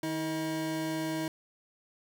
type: tone cluster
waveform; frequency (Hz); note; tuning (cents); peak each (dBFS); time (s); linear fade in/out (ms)
square; 155.7 / 319.9 / 629; D#3 / D#4 / D#5; +2 / +48 / +19; -40 / -33 / -40; 0.03-1.28; 2
effects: none